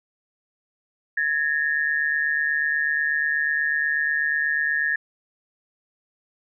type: tone pair together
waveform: sine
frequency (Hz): 1674.8 / 1823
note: G#6 / A#6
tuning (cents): +14 / -39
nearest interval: minor second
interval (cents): 147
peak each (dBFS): -23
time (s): 1.17-4.96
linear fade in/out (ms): 5
effects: none